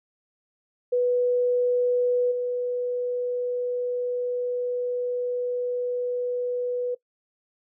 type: tone with level steps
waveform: sine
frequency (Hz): 492.3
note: B4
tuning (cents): -6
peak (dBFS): -19 / -24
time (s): 0.92-6.95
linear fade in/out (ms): 10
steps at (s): 2.31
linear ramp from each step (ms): 10
effects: noise-tail reverb RT60 0.1 s tail -20 dB re dry